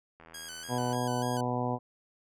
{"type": "click train", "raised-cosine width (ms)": 0.5, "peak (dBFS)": -36, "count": 62, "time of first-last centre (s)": [0.2, 0.946], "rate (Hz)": 81.8}
{"type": "tone with vibrato", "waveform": "10% pulse", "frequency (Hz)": 1568, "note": "G6", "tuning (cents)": 0, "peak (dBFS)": -32, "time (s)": [0.34, 1.41], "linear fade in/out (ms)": 5, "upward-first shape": "square", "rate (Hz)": 3.4, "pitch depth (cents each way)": 70}
{"type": "harmonic tone", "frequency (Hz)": 123.47, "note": "B2", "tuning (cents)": 0, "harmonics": [1, 2, 3, 4, 5, 6, 7, 8], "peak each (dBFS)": [-34, -34, -40, -37, -39, -36, -39, -38], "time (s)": [0.68, 1.79], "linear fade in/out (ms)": 50}
{"effects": []}